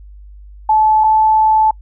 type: tone pair in turn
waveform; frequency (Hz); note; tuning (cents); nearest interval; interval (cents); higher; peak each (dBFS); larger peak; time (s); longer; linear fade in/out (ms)
sine; 866 / 870.9; A5 / A5; -28 / -18; unison; 10; second; -8; neither; 0.69-1.04 / 1.04-1.71; second; 5
effects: noise-tail reverb RT60 0.1 s tail -26 dB re dry + added 50 Hz sine -34 dBFS peak until 1.81 s